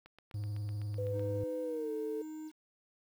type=click train; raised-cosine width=0.3 ms; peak=-38 dBFS; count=10; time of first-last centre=0.06-1.195 s; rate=7.93 Hz
type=tone with vibrato; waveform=triangle; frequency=103.83 Hz; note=G#2; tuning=in tune; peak=-33 dBFS; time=0.34-1.44 s; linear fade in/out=5 ms; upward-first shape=triangle; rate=20 Hz; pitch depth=73 cents each way
type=tone with pitch glide; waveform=sine; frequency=502 to 439.5 Hz; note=B4 to A4; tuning=+28 to -2 cents; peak=-35 dBFS; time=0.98-2.22 s; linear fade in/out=5 ms; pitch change=-230 cents; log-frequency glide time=1.63-1.92 s
type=tone; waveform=triangle; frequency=311.1 Hz; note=D#4; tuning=in tune; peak=-39 dBFS; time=1.11-2.52 s; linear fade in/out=50 ms
effects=10-bit